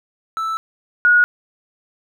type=tone pair in turn; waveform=triangle / sine; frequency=1318.5 / 1449.4 Hz; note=E6 / F#6; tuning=0 / -36 cents; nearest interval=major second; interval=164 cents; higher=second; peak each=-18 / -9 dBFS; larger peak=second; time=0.37-0.57 / 1.05-1.24 s; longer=first; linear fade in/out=0 ms; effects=none